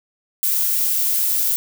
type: noise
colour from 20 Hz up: violet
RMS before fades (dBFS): -19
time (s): 0.43-1.56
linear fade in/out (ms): 0
effects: none